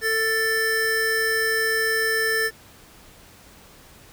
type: tone pair together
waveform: square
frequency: 445 / 1766.7 Hz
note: A4 / A6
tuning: +20 / +7 cents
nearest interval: 2 octaves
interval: 2387 cents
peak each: -26 / -22 dBFS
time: 0.01-2.51 s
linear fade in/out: 50 ms
effects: pink hiss -49 dBFS RMS until 4.12 s